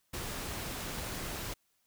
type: noise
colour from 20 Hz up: pink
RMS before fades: -39 dBFS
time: 0.13-1.54 s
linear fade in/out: 10 ms
effects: white hiss -75 dBFS RMS until 1.86 s